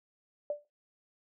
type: tone with exponential decay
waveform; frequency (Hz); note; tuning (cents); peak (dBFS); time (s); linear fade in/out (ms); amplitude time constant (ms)
sine; 587.3; D5; 0; -27; 0.5-0.65; 2; 32
effects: noise-tail reverb RT60 0.3 s tail -21 dB re dry